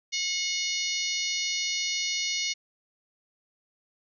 harmonic tone, 726 Hz, F#5, 33 cents flat, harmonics 3 / 4 / 5 / 6 / 7 / 8 / 9, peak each -33 / -35 / -36 / -33 / -36 / -34 / -39 dBFS, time 0.12-2.54 s, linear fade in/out 20 ms, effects none

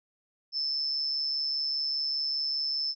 sine tone with amplitude modulation, 5270 Hz, E8, 1 cent flat, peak -25 dBFS, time 0.52-2.95 s, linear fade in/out 50 ms, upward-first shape sine, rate 145 Hz, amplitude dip 55%, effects none

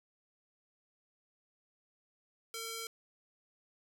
square tone with band-pass filter, 454 Hz, A#4, 46 cents flat, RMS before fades -42 dBFS, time 2.54-2.87 s, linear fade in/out 2 ms, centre 7300 Hz, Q 0.5, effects 11-bit

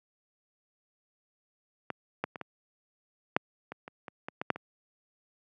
clicks, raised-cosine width 0.5 ms, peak -18 / -14 / -24 / -21 / -7 / -24 / -27 / -25 / -21 / -17 / -9 / -25 dBFS, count 12, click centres 1.903 / 2.24 / 2.358 / 2.413 / 3.365 / 3.72 / 3.879 / 4.082 / 4.285 / 4.415 / 4.503 / 4.56 s, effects high-pass 150 Hz 12 dB/octave

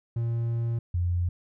triangle / sine tone pair in turn, 116.54 / 87.86 Hz, A#2 / F2, 0 / +11 cents, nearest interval perfect fourth, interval 489 cents, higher first, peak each -23 dBFS, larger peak neither, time 0.16-0.79 / 0.94-1.29 s, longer first, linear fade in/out 5 ms, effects none

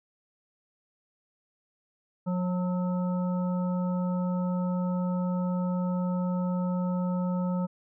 harmonic tone with a mistuned harmonic, 180.4 Hz, F#3, 44 cents flat, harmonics 1 / 3 / 5 / 7, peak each -26 / -36 / -40 / -43 dBFS, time 2.26-7.67 s, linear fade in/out 20 ms, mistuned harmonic 7, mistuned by +42 cents, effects none

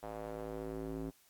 square tone with band-pass filter sweep, 54.3 Hz, A1, 22 cents flat, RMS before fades -42 dBFS, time 0.02-1.11 s, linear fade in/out 20 ms, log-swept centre 700 to 290 Hz, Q 2, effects white hiss -67 dBFS RMS until 1.29 s + AAC 64 kbps

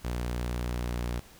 sawtooth tone with pitch glide, 60.4 to 59.95 Hz, B1 to A#1, -38 to +49 cents, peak -26 dBFS, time 0.04-1.2 s, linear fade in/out 10 ms, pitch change -13 cents, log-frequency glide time 0.81-0.92 s, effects pink hiss -54 dBFS RMS until 1.39 s

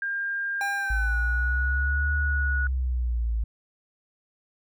sine tone with pitch glide, 1603 to 1461.5 Hz, G6 to F#6, +38 to -22 cents, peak -26 dBFS, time 0.02-2.67 s, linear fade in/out 2 ms, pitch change -160 cents, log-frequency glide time 0.75-1.16 s
square tone with exponential decay, 800 Hz, G5, 35 cents sharp, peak -28 dBFS, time 0.61-1.9 s, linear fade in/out 1 ms, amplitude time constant 280 ms
sine linear two-way sweep, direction up then down, 53.8 to 73.42 to 54.7 Hz, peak -23 dBFS, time 0.9-3.44 s, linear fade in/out 5 ms, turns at 2.14 s
effects none

